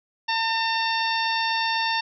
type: harmonic tone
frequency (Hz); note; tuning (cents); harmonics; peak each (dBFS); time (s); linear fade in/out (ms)
904; A5; +47; 1 / 2 / 3 / 4 / 5 / 6; -25 / -28 / -30 / -31 / -32 / -33; 0.28-2.01; 10
effects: none